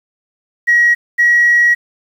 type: tone pair in turn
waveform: sine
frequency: 1904 / 1910.9 Hz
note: A#6 / A#6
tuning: +36 / +42 cents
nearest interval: unison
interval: 6 cents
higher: second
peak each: -6 dBFS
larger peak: neither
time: 0.67-0.95 / 1.18-1.75 s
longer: second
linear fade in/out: 20 ms
effects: tanh soft clip ceiling -3 dBFS + 7-bit